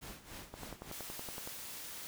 pink noise with tremolo, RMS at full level -47 dBFS, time 0.01-0.93 s, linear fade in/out 20 ms, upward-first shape sine, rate 3.5 Hz, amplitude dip 75%
click train, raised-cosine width 1 ms, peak -30 dBFS, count 11, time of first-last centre 0.54-1.475 s, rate 10.7 Hz
white noise, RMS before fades -46 dBFS, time 0.92-2.07 s, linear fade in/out 0 ms
effects none

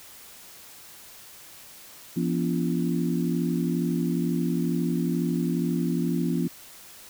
harmonic tone with a mistuned harmonic, 57.2 Hz, A#1, 32 cents flat, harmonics 3 / 4 / 5 / 6, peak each -26 / -28 / -30 / -32 dBFS, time 2.16-6.48 s, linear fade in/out 10 ms, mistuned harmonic 4, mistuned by +110 cents, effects white hiss -47 dBFS RMS until 7.09 s

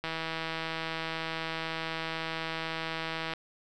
click train, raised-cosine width 0.3 ms, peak -18 dBFS, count 535, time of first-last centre 0.04-3.336 s, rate 162 Hz, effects none

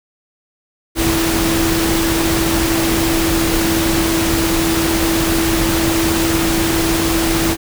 sine tone in noise, 329.6 Hz, E4, in tune, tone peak -16 dBFS, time 0.95-7.57 s, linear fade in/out 50 ms, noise pink, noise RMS -18 dBFS, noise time 0.95-7.57 s, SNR -1 dB, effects none

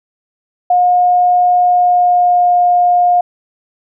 sine tone with pitch glide, 717 to 710.8 Hz, F5 to F5, +45 to +30 cents, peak -7 dBFS, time 0.7-3.21 s, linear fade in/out 5 ms, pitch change -15 cents, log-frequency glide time 1.6-2.55 s, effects none

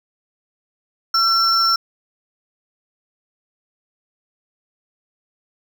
triangle tone pair together, 1353 / 5412 Hz, E6 / E8, +45 / +45 cents, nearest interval 2 octaves, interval 2400 cents, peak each -15 dBFS, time 1.14-1.76 s, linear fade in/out 5 ms, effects none

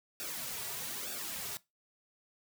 white noise with flanger, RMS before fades -40 dBFS, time 0.2-1.57 s, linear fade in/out 0 ms, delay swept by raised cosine 0.97 to 3.87 ms, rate 1.1 Hz, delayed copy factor -0.75, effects noise-tail reverb RT60 0.2 s tail -19 dB re dry

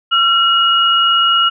sine tone pair together, 1362 / 2886 Hz, F6 / F#7, -44 / -44 cents, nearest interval octave + minor second, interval 1300 cents, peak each -12 dBFS, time 0.11-1.5 s, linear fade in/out 20 ms, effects none

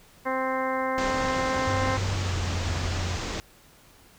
harmonic tone, 261.6 Hz, C4, in tune, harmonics 1 / 2 / 3 / 4 / 5 / 6 / 7 / 8, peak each -33 / -29 / -33 / -30 / -38 / -37 / -38 / -37 dBFS, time 0.25-1.98 s, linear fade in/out 20 ms
pink low-pass noise, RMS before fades -32 dBFS, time 0.98-3.4 s, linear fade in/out 0 ms, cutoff 7200 Hz, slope 48 dB/octave
sine tone with pitch glide, 97 to 87.93 Hz, G2 to F2, -18 to +12 cents, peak -27 dBFS, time 1.67-3.16 s, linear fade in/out 5 ms, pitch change -170 cents, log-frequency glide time 2.12-2.39 s
effects pink hiss -55 dBFS RMS until 4.18 s

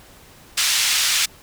white band-pass noise, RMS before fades -19 dBFS, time 0.57-1.26 s, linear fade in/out 10 ms, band 1900 to 6200 Hz, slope 12 dB/octave, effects pink hiss -47 dBFS RMS until 1.42 s

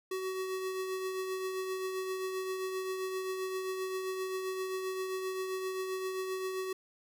square tone with tremolo, 376.3 Hz, F#4, 29 cents sharp, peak -33 dBFS, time 0.11-6.73 s, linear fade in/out 5 ms, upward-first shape triangle, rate 7.6 Hz, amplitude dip 40%, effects none

